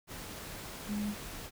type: tone in noise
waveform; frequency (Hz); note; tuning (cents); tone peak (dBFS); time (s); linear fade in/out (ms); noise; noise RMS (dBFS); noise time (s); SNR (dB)
sine; 207.7; G#3; 0; -32; 0.87-1.15; 50; pink; -44; 0.07-1.51; +9
effects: none